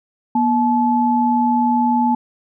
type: tone pair together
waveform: sine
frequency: 240.7 / 863.5 Hz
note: B3 / A5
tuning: -44 / -33 cents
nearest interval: octave + minor seventh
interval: 2211 cents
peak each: -16 dBFS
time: 0.35-2.15 s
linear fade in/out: 5 ms
effects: none